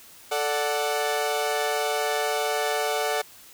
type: chord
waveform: sawtooth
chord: D major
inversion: second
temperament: equal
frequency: 440 / 587.3 / 740 Hz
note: A4 / D5 / F#5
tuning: 0 / 0 / 0 cents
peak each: -24 / -25 / -24 dBFS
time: 0.31-3.22 s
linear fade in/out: 10 ms
effects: white hiss -49 dBFS RMS until 3.53 s